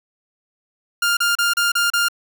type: tone bursts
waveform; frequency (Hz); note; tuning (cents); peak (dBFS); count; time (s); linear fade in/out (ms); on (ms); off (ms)
sawtooth; 1403; F6; +8; -12; 6; 1.02-2.085; 5; 150; 33
effects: none